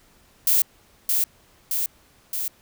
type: noise with echo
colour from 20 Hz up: violet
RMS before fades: -18 dBFS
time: 0.47-0.62 s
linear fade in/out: 2 ms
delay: 620 ms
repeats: 3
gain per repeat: -3 dB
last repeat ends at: 2.48 s
effects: pink hiss -57 dBFS RMS until 2.61 s